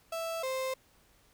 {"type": "tone pair in turn", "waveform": "35% pulse", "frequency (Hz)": [659.3, 523.3], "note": ["E5", "C5"], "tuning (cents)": [0, 0], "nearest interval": "major third", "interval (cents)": 400, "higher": "first", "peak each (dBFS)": [-32, -30], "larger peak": "second", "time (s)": [[0.12, 0.43], [0.43, 0.74]], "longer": "neither", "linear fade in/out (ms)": 5, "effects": ["pink hiss -65 dBFS RMS until 1.33 s"]}